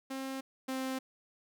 sawtooth tone pair in turn, 266.7 / 262.4 Hz, C4 / C4, +33 / +5 cents, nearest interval unison, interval 28 cents, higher first, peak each -33 / -30 dBFS, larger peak second, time 0.1-0.41 / 0.68-0.99 s, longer neither, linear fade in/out 10 ms, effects none

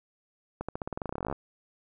accelerating click train, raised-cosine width 1 ms, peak -19 dBFS, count 21, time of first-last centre 0.61-1.326 s, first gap 76 ms, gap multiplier 0.91, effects none

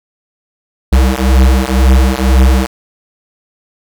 square beating tone pair, 63.8 / 65.8 Hz, C2 / C2, -43 / +10 cents, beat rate 2 Hz, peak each -10 dBFS, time 0.92-2.67 s, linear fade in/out 10 ms, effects none

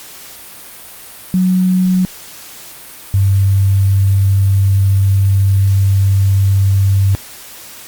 sine tone pair in turn, 184.4 / 97.68 Hz, F#3 / G2, -6 / -6 cents, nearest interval major seventh, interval 1100 cents, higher first, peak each -9 / -8 dBFS, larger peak second, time 1.34-2.05 / 3.14-7.15 s, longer second, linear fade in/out 0 ms, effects white hiss -34 dBFS RMS until 7.87 s + Opus 48 kbps

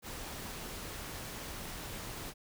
pink noise, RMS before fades -43 dBFS, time 0.02-2.34 s, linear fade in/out 50 ms, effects none

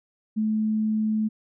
sine tone, 216.5 Hz, A3, 28 cents flat, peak -21 dBFS, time 0.36-1.29 s, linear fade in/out 20 ms, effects none

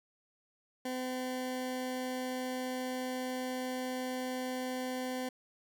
20% pulse tone, 255.1 Hz, C4, 44 cents flat, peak -30 dBFS, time 0.85-5.29 s, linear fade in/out 5 ms, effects none

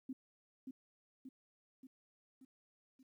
sine tone with echo, 261.6 Hz, C4, in tune, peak -40 dBFS, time 0.09-0.13 s, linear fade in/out 5 ms, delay 580 ms, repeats 5, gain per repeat -4 dB, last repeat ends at 3.03 s, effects 13-bit

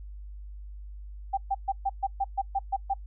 sine tone bursts, 784 Hz, G5, in tune, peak -23 dBFS, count 10, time 1.33-2.94 s, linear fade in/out 10 ms, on 44 ms, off 130 ms, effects noise-tail reverb RT60 0.1 s tail -25 dB re dry + added 50 Hz sine -39 dBFS peak until 3.06 s

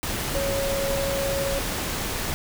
sine tone in noise, 552 Hz, C#5, 7 cents flat, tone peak -25 dBFS, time 0.35-1.59 s, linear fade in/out 0 ms, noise pink, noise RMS -28 dBFS, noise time 0.03-2.34 s, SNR 0 dB, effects none

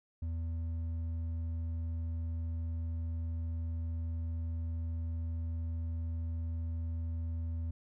sine tone with hard clipping, 82.41 Hz, E2, in tune, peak -35 dBFS, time 0.22-7.71 s, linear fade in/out 5 ms, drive 4 dB, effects none

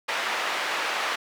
white band-pass noise, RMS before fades -28 dBFS, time 0.08-1.16 s, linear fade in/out 10 ms, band 590 to 2200 Hz, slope 12 dB/octave, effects none

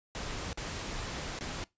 pink noise with dropouts, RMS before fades -38 dBFS, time 0.15-1.64 s, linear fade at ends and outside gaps 0 ms, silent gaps 0.53-0.574 / 1.389-1.409 s, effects noise-tail reverb RT60 0.2 s tail -22 dB re dry + resampled to 16000 Hz

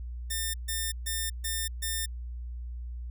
5% pulse tone bursts, 1800 Hz, A6, 39 cents sharp, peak -19 dBFS, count 5, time 0.3-2.06 s, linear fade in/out 10 ms, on 240 ms, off 140 ms, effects added 60 Hz sine -35 dBFS peak until 3.1 s

